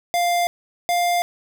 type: tone pair in turn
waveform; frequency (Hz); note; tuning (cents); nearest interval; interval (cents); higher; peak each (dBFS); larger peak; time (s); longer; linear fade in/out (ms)
square; 698.5 / 701; F5 / F5; 0 / +6; unison; 6; second; -18; neither; 0.14-0.47 / 0.89-1.22; neither; 0
effects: none